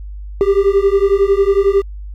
triangle beating tone pair, 390.4 / 401.4 Hz, G4 / G4, -7 / +41 cents, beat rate 11 Hz, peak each -11 dBFS, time 0.41-1.82 s, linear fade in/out 0 ms, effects added 50 Hz sine -26 dBFS peak until 2.14 s

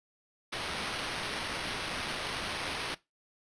blue noise with sample-and-hold, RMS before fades -36 dBFS, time 0.52-2.95 s, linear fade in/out 10 ms, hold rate 7350 Hz, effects noise-tail reverb RT60 0.2 s tail -19 dB re dry + resampled to 22050 Hz

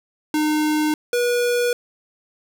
square tone pair in turn, 305 / 484.2 Hz, D#4 / B4, -34 / -34 cents, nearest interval minor sixth, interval 800 cents, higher second, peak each -18 dBFS, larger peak neither, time 0.34-0.94 / 1.13-1.73 s, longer neither, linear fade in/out 2 ms, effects none

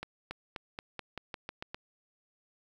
accelerating click train, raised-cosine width 0.3 ms, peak -22 dBFS, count 10, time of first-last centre 0.03-1.745 s, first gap 280 ms, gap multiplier 0.9, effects 9-bit

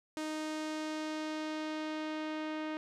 sawtooth tone with low-pass filter sweep, 310 Hz, D#4, 6 cents flat, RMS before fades -38 dBFS, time 0.17-2.77 s, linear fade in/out 0 ms, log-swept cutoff 8700 to 2800 Hz, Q 0.95, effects none

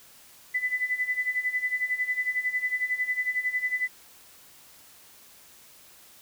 sine tone with tremolo, 2000 Hz, B6, 21 cents sharp, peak -22 dBFS, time 0.54-3.88 s, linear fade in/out 10 ms, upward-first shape sine, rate 11 Hz, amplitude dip 80%, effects white hiss -53 dBFS RMS until 6.21 s

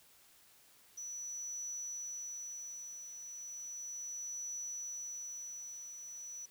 sine tone with tremolo, 5920 Hz, F#8, in tune, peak -39 dBFS, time 0.97-6.46 s, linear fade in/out 10 ms, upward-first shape triangle, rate 0.35 Hz, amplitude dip 55%, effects white hiss -64 dBFS RMS until 6.5 s

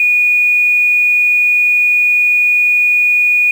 sine tone with quantisation, 2457 Hz, D#7, 22 cents flat, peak -8 dBFS, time 0-3.51 s, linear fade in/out 2 ms, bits 6, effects none

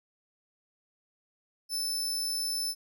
sawtooth tone, 5274 Hz, E8, in tune, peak -27 dBFS, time 1.69-2.75 s, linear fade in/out 50 ms, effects none

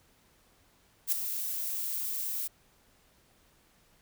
violet noise with ADSR envelope, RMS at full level -25 dBFS, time 1.07-2.48 s, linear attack 53 ms, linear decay 5 ms, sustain -9 dB, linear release 14 ms, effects pink hiss -65 dBFS RMS until 4.01 s

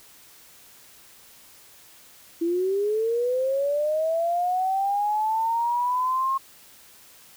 sine linear sweep, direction up, 329.6 to 1080 Hz, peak -21 dBFS, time 2.41-6.38 s, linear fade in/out 10 ms, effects white hiss -51 dBFS RMS until 7.36 s

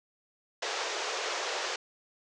pink band-pass noise, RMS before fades -34 dBFS, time 0.62-1.76 s, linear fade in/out 5 ms, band 400 to 6900 Hz, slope 48 dB/octave, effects none

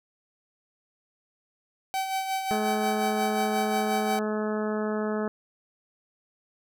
45% pulse tone with tremolo, 767 Hz, G5, 38 cents flat, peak -25 dBFS, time 1.94-4.19 s, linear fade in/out 0 ms, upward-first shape sine, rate 5.6 Hz, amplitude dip 50%
harmonic tone, 213.6 Hz, G#3, 49 cents sharp, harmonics 1 / 2 / 3 / 4 / 5 / 6 / 7 / 8, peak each -29 / -30 / -34 / -40 / -42 / -39 / -43 / -43 dBFS, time 2.51-5.28 s, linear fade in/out 0 ms
effects none

